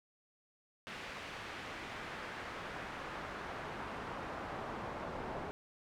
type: noise with band-pass filter sweep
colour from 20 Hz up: brown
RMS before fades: -44 dBFS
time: 0.87-5.51 s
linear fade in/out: 0 ms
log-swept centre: 2400 to 870 Hz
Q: 0.92
effects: none